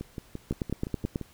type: two click trains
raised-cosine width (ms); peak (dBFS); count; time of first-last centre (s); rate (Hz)
3; -22 / -15; 8 / 7; 0.01-1.213 / 0.51-1.159; 5.82 / 9.25
effects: pink hiss -57 dBFS RMS until 1.33 s